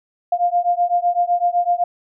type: beating tone pair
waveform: sine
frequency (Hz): 698.5 / 706.4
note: F5 / F5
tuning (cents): 0 / +20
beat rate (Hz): 7.9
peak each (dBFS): -18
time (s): 0.32-1.84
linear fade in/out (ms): 5
effects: none